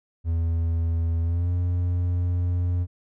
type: tone with pitch glide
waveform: triangle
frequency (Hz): 83 to 88.44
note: E2 to F2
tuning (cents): +12 to +22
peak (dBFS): -19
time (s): 0.24-2.87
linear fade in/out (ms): 50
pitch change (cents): +110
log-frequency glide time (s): 1.22-1.5
effects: none